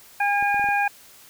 harmonic tone, 812 Hz, G#5, 39 cents flat, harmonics 1 / 2 / 3, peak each -21 / -24 / -26 dBFS, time 0.2-0.88 s, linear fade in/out 5 ms
clicks, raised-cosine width 2 ms, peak -26 dBFS, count 5, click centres 0.426 / 0.544 / 0.596 / 0.642 / 0.688 s
effects white hiss -49 dBFS RMS until 1.29 s

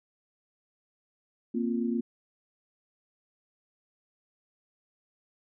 sine chord, Bb suspended second, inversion none, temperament equal, 233.1 / 261.6 / 349.2 Hz, Bb3 / C4 / F4, 0 / 0 / 0 cents, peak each -28 / -33 / -34 dBFS, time 1.54-2.01 s, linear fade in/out 10 ms, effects none

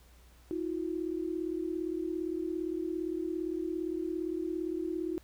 sine tone pair together, 322.5 / 360 Hz, E4 / F#4, -38 / -47 cents, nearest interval major second, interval 191 cents, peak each -34 / -35 dBFS, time 0.51-5.18 s, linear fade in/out 0 ms, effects added 60 Hz sine -57 dBFS peak until 5.23 s + pink hiss -63 dBFS RMS until 5.23 s

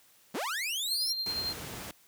sawtooth linear sweep, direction up, 150 to 5710 Hz, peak -28 dBFS, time 0.34-1.13 s, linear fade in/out 10 ms
triangle tone with tremolo, 4181 Hz, C8, 2 cents flat, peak -28 dBFS, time 0.91-1.53 s, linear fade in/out 5 ms, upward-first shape triangle, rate 11 Hz, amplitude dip 50%
pink noise, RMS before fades -41 dBFS, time 1.26-1.91 s, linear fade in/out 2 ms
effects white hiss -62 dBFS RMS until 2.07 s + high-pass 60 Hz 12 dB/octave

